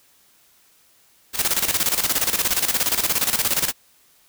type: noise with tremolo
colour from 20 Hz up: white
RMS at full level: -19 dBFS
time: 1.33-3.73 s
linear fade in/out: 50 ms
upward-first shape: square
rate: 17 Hz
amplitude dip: 70%
effects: white hiss -57 dBFS RMS until 4.28 s